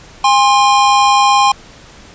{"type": "tone pair together", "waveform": "square", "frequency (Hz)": [813.3, 1056], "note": ["G#5", "C6"], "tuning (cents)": [-36, 16], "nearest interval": "perfect fourth", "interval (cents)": 452, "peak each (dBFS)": -11, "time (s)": [0.24, 1.52], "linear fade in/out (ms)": 5, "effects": ["pink hiss -39 dBFS RMS until 2.14 s", "resampled to 16000 Hz"]}